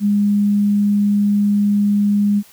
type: tone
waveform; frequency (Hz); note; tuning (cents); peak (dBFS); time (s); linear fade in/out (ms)
sine; 204.6; G#3; -26; -12; 0-2.43; 50
effects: white hiss -47 dBFS RMS until 2.52 s